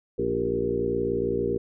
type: harmonic tone with a mistuned harmonic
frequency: 58.6 Hz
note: A#1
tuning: 10 cents sharp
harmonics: 1 / 2 / 3 / 4 / 5 / 6 / 7 / 8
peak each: -39 / -36 / -37 / -34 / -34 / -32 / -27 / -29 dBFS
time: 0.18-1.58 s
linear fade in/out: 10 ms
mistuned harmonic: 7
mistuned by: -50 cents
effects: none